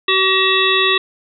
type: harmonic tone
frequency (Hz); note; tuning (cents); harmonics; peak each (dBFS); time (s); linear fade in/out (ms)
380; F#4; +46; 1 / 3 / 5 / 7 / 9 / 10; -19 / -19 / -19 / -19 / -19 / -19; 0.08-0.98; 5
effects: none